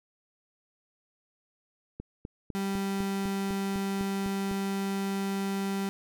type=click train; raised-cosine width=3 ms; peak=-24 dBFS; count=11; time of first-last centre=2-4.513 s; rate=3.98 Hz
type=tone; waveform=35% pulse; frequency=196 Hz; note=G3; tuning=in tune; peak=-27 dBFS; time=2.55-5.89 s; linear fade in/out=0 ms
effects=none